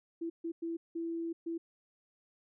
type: tone bursts at uneven times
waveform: sine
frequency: 332.9 Hz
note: E4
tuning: 17 cents sharp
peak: -34 dBFS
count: 5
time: 0.21-0.3 / 0.44-0.52 / 0.62-0.77 / 0.95-1.33 / 1.46-1.58 s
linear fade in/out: 10 ms
effects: none